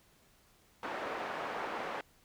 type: band-pass noise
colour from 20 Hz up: pink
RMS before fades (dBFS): -39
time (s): 0.83-2.01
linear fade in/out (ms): 2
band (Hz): 490 to 1600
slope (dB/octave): 12
effects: pink hiss -66 dBFS RMS until 2.24 s